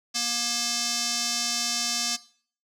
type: tone with band-pass filter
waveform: square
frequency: 237.3 Hz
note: A#3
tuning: 31 cents sharp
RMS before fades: -27 dBFS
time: 0.14-2.17 s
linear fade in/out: 20 ms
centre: 5500 Hz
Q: 2.6
effects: noise-tail reverb RT60 0.5 s tail -19 dB re dry